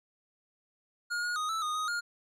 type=tone with pitch steps; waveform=square; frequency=1427 / 1441 / 1244 / 1316 / 1233 / 1251 / 1418 Hz; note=F6 / F#6 / D#6 / E6 / D#6 / D#6 / F6; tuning=+37 / -46 / -1 / -3 / -16 / +9 / +26 cents; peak=-31 dBFS; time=1.1-2.01 s; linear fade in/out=20 ms; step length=130 ms; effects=low-pass 9000 Hz 12 dB/octave